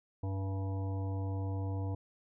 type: harmonic tone with a mistuned harmonic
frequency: 96.8 Hz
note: G2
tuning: 21 cents flat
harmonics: 1 / 3 / 5 / 7 / 9 / 10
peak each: -33 / -43 / -47 / -50 / -52 / -53 dBFS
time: 0.23-1.95 s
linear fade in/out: 5 ms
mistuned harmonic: 9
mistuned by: -51 cents
effects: none